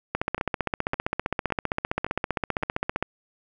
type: two click trains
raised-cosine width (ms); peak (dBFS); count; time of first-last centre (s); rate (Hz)
0.5; -9 / -17; 45 / 5; 0.15-3.026 / 0.38-2.627; 15.3 / 1.78
effects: none